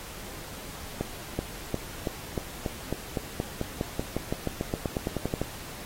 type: accelerating click train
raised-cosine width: 2 ms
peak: -14 dBFS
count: 24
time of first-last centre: 1.01-5.416 s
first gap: 380 ms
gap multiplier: 0.93
effects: pink hiss -42 dBFS RMS until 5.85 s + AAC 48 kbps